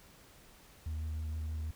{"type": "tone with vibrato", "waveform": "sine", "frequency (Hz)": 78.3, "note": "D#2", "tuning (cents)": 11, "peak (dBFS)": -32, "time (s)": [0.86, 1.71], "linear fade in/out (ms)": 5, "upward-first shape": "square", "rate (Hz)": 6.4, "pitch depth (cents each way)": 11, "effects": ["tanh soft clip ceiling -34 dBFS", "pink hiss -59 dBFS RMS until 1.75 s"]}